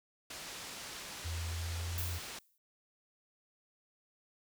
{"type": "low-pass noise", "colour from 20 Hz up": "white", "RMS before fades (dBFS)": -46, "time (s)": [0.3, 2.39], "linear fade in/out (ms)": 5, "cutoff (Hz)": 6600, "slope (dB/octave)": 12}
{"type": "tone with pitch glide", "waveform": "sine", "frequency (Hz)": [83.8, 85.76], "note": ["E2", "F2"], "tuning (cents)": [29, -31], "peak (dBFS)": -36, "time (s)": [1.24, 2.19], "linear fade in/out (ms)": 20, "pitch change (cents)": 40, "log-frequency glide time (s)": [1.56, 1.99]}
{"type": "noise with exponential decay", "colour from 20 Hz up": "violet", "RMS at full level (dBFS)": -38, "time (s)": [1.98, 2.58], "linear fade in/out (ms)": 1, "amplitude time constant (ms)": 130}
{"effects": []}